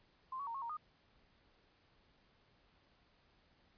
sine tone with pitch steps, 1045 / 1124 / 923 / 1089 / 933 / 1228 Hz, C6 / C#6 / A#5 / C#6 / A#5 / D#6, -2 / +24 / -17 / -31 / +1 / -23 cents, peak -40 dBFS, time 0.32-0.77 s, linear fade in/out 5 ms, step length 75 ms, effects pink hiss -71 dBFS RMS until 3.77 s + resampled to 11025 Hz

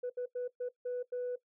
sine tone bursts at uneven times, 493.9 Hz, B4, in tune, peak -32 dBFS, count 6, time 0.03-0.1 / 0.17-0.26 / 0.35-0.48 / 0.6-0.69 / 0.85-1.03 / 1.12-1.36 s, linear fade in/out 10 ms, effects noise-tail reverb RT60 0.1 s tail -17 dB re dry + tanh soft clip ceiling -31 dBFS

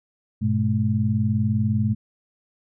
sine tone cluster, 99.7 / 119.7 / 214.3 Hz, G2 / A#2 / A3, +30 / +46 / -45 cents, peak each -23 dBFS, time 0.41-1.95 s, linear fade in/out 20 ms, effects none

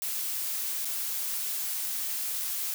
blue noise with dropouts, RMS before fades -32 dBFS, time 0.02-2.74 s, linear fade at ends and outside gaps 1 ms, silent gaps 0.848-0.853 s, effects none

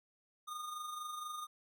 square tone with amplitude modulation, 1225 Hz, D#6, 27 cents flat, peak -40 dBFS, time 0.47-1.47 s, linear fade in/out 20 ms, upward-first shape sine, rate 24.2 Hz, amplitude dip 45%, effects none

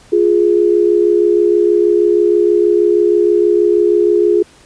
sine tone pair together, 350.5 / 416.8 Hz, F4 / G#4, +6 / +6 cents, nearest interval minor third, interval 300 cents, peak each -11 dBFS, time 0.12-4.43 s, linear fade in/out 10 ms, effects pink hiss -45 dBFS RMS until 4.65 s + resampled to 22050 Hz

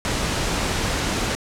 pink noise, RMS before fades -23 dBFS, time 0.05-1.35 s, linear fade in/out 0 ms, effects low-pass 8000 Hz 12 dB/octave

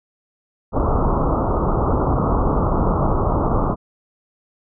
pink low-pass noise, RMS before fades -18 dBFS, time 0.72-3.76 s, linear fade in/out 50 ms, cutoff 1300 Hz, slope 96 dB/octave, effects none

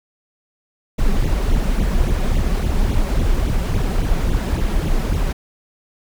brown noise with flanger, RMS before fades -17 dBFS, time 0.98-5.33 s, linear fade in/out 10 ms, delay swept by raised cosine 0.29 to 5.39 ms, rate 3.6 Hz, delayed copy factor +0.8, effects none

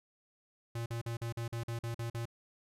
square tone bursts, 116.54 Hz, A#2, in tune, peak -36 dBFS, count 10, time 0.75-2.255 s, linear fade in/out 5 ms, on 110 ms, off 45 ms, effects resampled to 32000 Hz

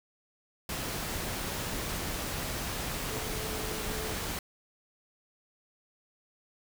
sine tone in noise, 434.2 Hz, A4, 23 cents flat, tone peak -41 dBFS, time 3.11-4.14 s, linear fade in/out 2 ms, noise pink, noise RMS -35 dBFS, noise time 0.69-4.39 s, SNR -9 dB, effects none

